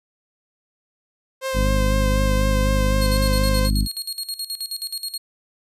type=tone with vibrato; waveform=sawtooth; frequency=523.3 Hz; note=C5; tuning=in tune; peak=-19 dBFS; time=1.41-3.7 s; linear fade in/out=50 ms; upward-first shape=sine; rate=4 Hz; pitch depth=24 cents each way
type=harmonic tone; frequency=50.9 Hz; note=G#1; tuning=34 cents flat; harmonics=1 / 2 / 3 / 4 / 5 / 6; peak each=-18 / -25 / -30 / -26 / -30 / -37 dBFS; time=1.53-3.88 s; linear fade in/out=50 ms
type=tone with tremolo; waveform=sawtooth; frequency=4288 Hz; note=C8; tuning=42 cents sharp; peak=-22 dBFS; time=3.01-5.18 s; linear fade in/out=10 ms; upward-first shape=square; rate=9.4 Hz; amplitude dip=80%
effects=resampled to 32000 Hz